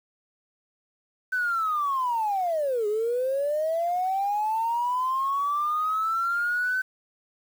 sine linear two-way sweep, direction down then up, 1529 to 409.8 to 1529 Hz, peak -22 dBFS, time 1.32-6.82 s, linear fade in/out 10 ms, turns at 2.87 s, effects tanh soft clip ceiling -19 dBFS + 8-bit

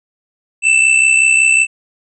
square tone with amplitude modulation, 2657 Hz, E7, 13 cents sharp, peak -6 dBFS, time 0.62-1.67 s, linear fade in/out 50 ms, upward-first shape sine, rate 65.4 Hz, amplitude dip 60%, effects resampled to 24000 Hz

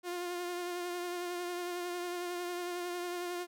sawtooth tone with vibrato, 353.1 Hz, F4, 19 cents sharp, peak -32 dBFS, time 0.03-3.47 s, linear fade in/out 50 ms, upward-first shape triangle, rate 11 Hz, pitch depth 29 cents each way, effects none

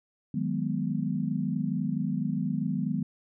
sine chord, G# minor seventh, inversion second, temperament equal with one note detuned, 155.56 / 183.19 / 207.7 / 246.9 Hz, D#3 / F#3 / G#3 / B3, 0 / -17 / 0 / 0 cents, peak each -32 dBFS, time 0.34-3.03 s, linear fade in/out 5 ms, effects none

